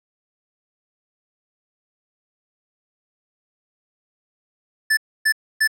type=tone bursts; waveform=square; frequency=1751 Hz; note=A6; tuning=9 cents flat; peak=-15 dBFS; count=3; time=4.9-5.676 s; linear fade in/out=10 ms; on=72 ms; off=280 ms; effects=low-pass 12000 Hz 12 dB/octave + 9-bit